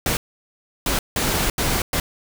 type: noise bursts at uneven times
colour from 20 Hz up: pink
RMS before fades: -21 dBFS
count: 5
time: 0.06-0.17 / 0.86-0.99 / 1.16-1.5 / 1.58-1.82 / 1.93-2 s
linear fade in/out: 2 ms
effects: none